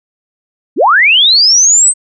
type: linear sweep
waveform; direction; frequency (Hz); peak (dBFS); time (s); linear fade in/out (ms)
sine; up; 190.3 to 8372; -4; 0.76-1.94; 50
effects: none